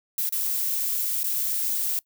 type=noise with dropouts; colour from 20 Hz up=violet; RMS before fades=-26 dBFS; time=0.18-1.99 s; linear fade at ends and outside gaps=1 ms; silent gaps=0.291-0.324 / 1.232-1.242 s; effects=noise-tail reverb RT60 0.1 s tail -22 dB re dry